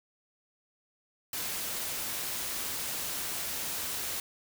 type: noise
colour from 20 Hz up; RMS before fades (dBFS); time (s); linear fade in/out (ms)
white; -35; 1.33-4.2; 2
effects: none